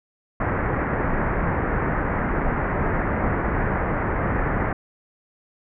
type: low-pass noise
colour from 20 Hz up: pink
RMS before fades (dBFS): -23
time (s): 0.4-4.73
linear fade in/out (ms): 5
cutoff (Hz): 2000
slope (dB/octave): 48
effects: none